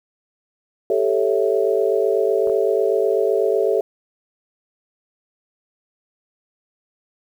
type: chord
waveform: sine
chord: A dominant seventh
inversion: third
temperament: equal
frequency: 392 / 440 / 554.4 / 659.3 Hz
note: G4 / A4 / C#5 / E5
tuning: 0 / 0 / 0 / 0 cents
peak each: -20 / -19 / -23 / -24 dBFS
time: 0.9-3.81 s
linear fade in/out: 2 ms
type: clicks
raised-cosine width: 1 ms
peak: -24 dBFS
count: 2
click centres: 2.473 / 2.497 s
effects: 8-bit